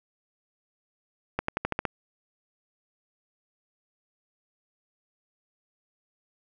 accelerating click train, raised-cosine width 0.5 ms, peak -11 dBFS, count 7, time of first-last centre 1.39-1.853 s, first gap 94 ms, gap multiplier 0.92, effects none

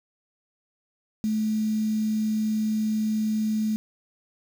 sine tone with quantisation, 216.4 Hz, A3, 29 cents flat, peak -22 dBFS, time 1.24-3.76 s, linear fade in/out 0 ms, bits 7, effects none

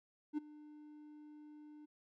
triangle tone with ADSR envelope, 300 Hz, D4, 37 cents sharp, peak -31 dBFS, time 0.33-1.86 s, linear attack 46 ms, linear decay 15 ms, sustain -20 dB, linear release 14 ms, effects none

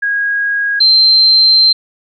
sine tone pair in turn, 1643 / 4127 Hz, G#6 / C8, -19 / -25 cents, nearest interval octave + major third, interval 1594 cents, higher second, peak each -12 / -5 dBFS, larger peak second, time 0.02-0.8 / 0.8-1.73 s, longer second, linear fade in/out 10 ms, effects none

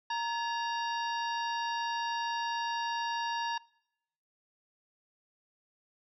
harmonic tone with a mistuned harmonic, 932.3 Hz, A#5, in tune, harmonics 1 / 2 / 3 / 4 / 5 / 6, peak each -32 / -38 / -42 / -44 / -46 / -48 dBFS, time 0.1-3.58 s, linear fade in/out 5 ms, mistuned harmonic 2, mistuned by -150 cents, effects noise-tail reverb RT60 0.8 s tail -24 dB re dry

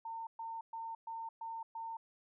sine tone bursts, 908 Hz, A#5, 46 cents flat, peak -40 dBFS, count 6, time 0.05-1.97 s, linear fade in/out 5 ms, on 220 ms, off 120 ms, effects none

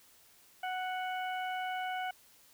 harmonic tone, 740 Hz, F#5, in tune, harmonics 1 / 2 / 3 / 4, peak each -35 / -41 / -45 / -47 dBFS, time 0.63-2.11 s, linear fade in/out 5 ms, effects white hiss -62 dBFS RMS until 2.53 s

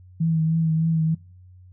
sine tone with vibrato, 161.3 Hz, E3, 37 cents flat, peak -18 dBFS, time 0.2-1.15 s, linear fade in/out 10 ms, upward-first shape triangle, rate 3.3 Hz, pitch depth 35 cents each way, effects noise-tail reverb RT60 0.6 s tail -25 dB re dry + added 91 Hz sine -45 dBFS peak until 1.72 s

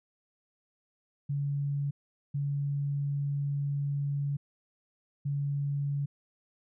sine tone bursts at uneven times, 142 Hz, C#3, 42 cents sharp, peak -28 dBFS, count 3, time 1.29-1.91 / 2.34-4.37 / 5.25-6.06 s, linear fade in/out 10 ms, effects none

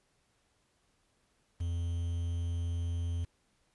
triangle tone with quantisation, 85.3 Hz, F2, 40 cents flat, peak -29 dBFS, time 1.6-3.25 s, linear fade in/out 10 ms, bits 9, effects pink hiss -73 dBFS RMS until 3.74 s + resampled to 24000 Hz

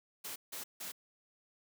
white noise bursts, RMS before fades -43 dBFS, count 3, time 0.24-0.92 s, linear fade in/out 10 ms, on 120 ms, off 160 ms, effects high-pass 150 Hz 12 dB/octave

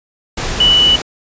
sine tone in noise, 2960 Hz, F#7, in tune, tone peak -7 dBFS, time 0.6-0.96 s, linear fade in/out 5 ms, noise pink, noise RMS -20 dBFS, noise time 0.37-1.02 s, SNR +10 dB, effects resampled to 16000 Hz

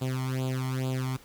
sawtooth tone with flanger, 130 Hz, C3, 11 cents flat, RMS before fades -30 dBFS, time 0.01-1.17 s, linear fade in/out 10 ms, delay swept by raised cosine 0.26 to 0.95 ms, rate 2.3 Hz, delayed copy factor +0.95, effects pink hiss -54 dBFS RMS until 1.24 s

